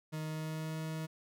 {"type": "tone with pitch glide", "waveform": "40% pulse", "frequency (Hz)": [155.9, 158.53], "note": ["D#3", "D#3"], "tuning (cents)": [4, 33], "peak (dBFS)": -36, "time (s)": [0.12, 1.07], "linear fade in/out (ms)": 20, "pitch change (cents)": 29, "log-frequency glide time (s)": [0.23, 0.79], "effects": []}